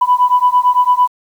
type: beating tone pair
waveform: sine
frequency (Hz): 987.8 / 996.7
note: B5 / B5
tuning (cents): 0 / +16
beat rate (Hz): 8.9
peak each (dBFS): -11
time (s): 0.01-1.08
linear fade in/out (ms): 10
effects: tanh soft clip ceiling -1 dBFS + 7-bit